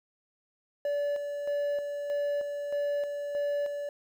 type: tone with tremolo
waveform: triangle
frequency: 577 Hz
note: D5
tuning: 31 cents flat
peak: -25 dBFS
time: 0.85-3.89 s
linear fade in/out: 2 ms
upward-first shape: square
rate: 1.6 Hz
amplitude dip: 45%
effects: 10-bit